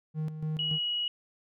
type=tone with tremolo; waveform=triangle; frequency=155.56 Hz; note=D#3; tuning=in tune; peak=-27 dBFS; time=0.14-0.79 s; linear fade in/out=50 ms; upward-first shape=square; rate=3.5 Hz; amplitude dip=60%
type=tone; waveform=sine; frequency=2910 Hz; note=F#7; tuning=29 cents flat; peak=-28 dBFS; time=0.59-1.08 s; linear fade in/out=2 ms
effects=none